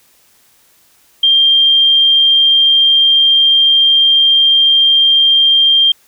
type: tone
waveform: sine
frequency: 3187 Hz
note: G7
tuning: 28 cents sharp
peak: -6 dBFS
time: 1.23-5.92 s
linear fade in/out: 5 ms
effects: white hiss -51 dBFS RMS until 6.07 s